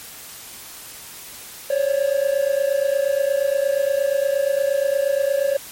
triangle tone pair together, 541.5 / 570 Hz, C#5 / C#5, -41 / +48 cents, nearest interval minor second, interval 89 cents, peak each -18 dBFS, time 1.7-5.57 s, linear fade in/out 5 ms, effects white hiss -38 dBFS RMS until 5.71 s + MP3 64 kbps

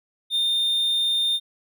triangle tone, 3629 Hz, A#7, 47 cents flat, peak -18 dBFS, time 0.3-1.4 s, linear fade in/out 50 ms, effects none

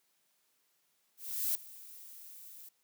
violet noise with ADSR envelope, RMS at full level -31 dBFS, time 1.17-2.69 s, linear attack 380 ms, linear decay 4 ms, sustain -20 dB, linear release 6 ms, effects white hiss -75 dBFS RMS until 2.83 s + high-pass 150 Hz 12 dB/octave

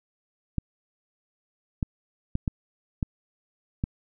clicks, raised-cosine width 5 ms, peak -13 dBFS, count 6, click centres 0.583 / 1.828 / 2.354 / 2.478 / 3.028 / 3.839 s, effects none

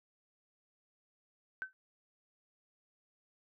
sine tone with exponential decay, 1531 Hz, G6, 41 cents flat, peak -32 dBFS, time 1.62-1.73 s, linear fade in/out 0 ms, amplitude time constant 22 ms, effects none

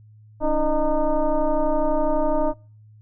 sine tone with frequency modulation, 316 Hz, D#4, 27 cents sharp, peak -17 dBFS, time 0.4-2.54 s, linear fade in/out 50 ms, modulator 300 Hz, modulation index 1.9, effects noise-tail reverb RT60 0.4 s tail -25 dB re dry + added 107 Hz sine -46 dBFS peak until 3.01 s

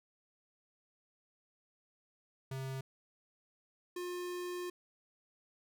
square tone pair in turn, 133.1 / 356.4 Hz, C3 / F4, +30 / +35 cents, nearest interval octave + perfect fourth, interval 1705 cents, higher second, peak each -39 / -39 dBFS, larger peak neither, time 2.51-2.81 / 3.96-4.7 s, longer second, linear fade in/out 5 ms, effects none

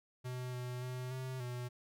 square tone with pitch steps, 125.9 / 124.5 / 126.5 / 129.8 / 123.3 Hz, B2 / B2 / B2 / C3 / B2, +34 / +14 / +42 / -13 / -2 cents, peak -40 dBFS, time 0.24-1.69 s, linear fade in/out 20 ms, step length 290 ms, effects none

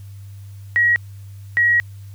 sine tone pair in turn, 1905 / 1905 Hz, A#6 / A#6, +37 / +37 cents, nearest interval unison, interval 0 cents, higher neither, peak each -12 dBFS, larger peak neither, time 0.76-0.96 / 1.57-1.8 s, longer second, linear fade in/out 0 ms, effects added 99 Hz sine -34 dBFS peak until 2.14 s + white hiss -55 dBFS RMS until 2.14 s

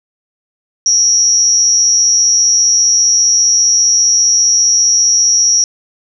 sine tone with amplitude modulation, 5700 Hz, F8, 34 cents sharp, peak -3 dBFS, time 0.86-5.64 s, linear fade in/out 2 ms, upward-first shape sine, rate 215 Hz, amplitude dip 95%, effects none

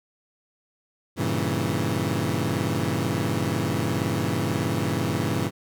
20% pulse chord, G diminished seventh, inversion none, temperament equal, 98 / 116.54 / 138.59 / 164.81 Hz, G2 / Bb2 / Db3 / Fb3, 0 / 0 / 0 / 0 cents, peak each -24 dBFS, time 1.16-5.51 s, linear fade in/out 50 ms, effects none

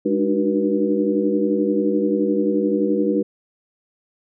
sine tone cluster, 205.8 / 296.2 / 307.7 / 376.7 / 482.9 Hz, G#3 / D4 / D#4 / F#4 / B4, -16 / +15 / -19 / +31 / -39 cents, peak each -23 dBFS, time 0.05-3.23 s, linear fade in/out 10 ms, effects none

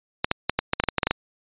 clicks, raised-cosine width 0.3 ms, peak -4 dBFS, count 12, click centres 0.245 / 0.314 / 0.496 / 0.59 / 0.734 / 0.8 / 0.838 / 0.887 / 0.983 / 1.032 / 1.07 / 1.11 s, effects resampled to 8000 Hz

